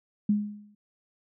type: tone with exponential decay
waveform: sine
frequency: 207.7 Hz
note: G#3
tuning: in tune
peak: -18 dBFS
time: 0.29-0.75 s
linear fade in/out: 5 ms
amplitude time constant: 100 ms
effects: none